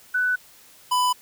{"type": "tone pair in turn", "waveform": ["sine", "square"], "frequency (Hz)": [1493, 996.5], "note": ["F#6", "B5"], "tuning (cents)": [15, 15], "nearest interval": "perfect fifth", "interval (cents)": 700, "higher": "first", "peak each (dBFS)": -19, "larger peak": "neither", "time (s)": [[0.14, 0.36], [0.91, 1.13]], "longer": "neither", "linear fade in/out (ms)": 10, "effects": ["white hiss -51 dBFS RMS until 1.21 s"]}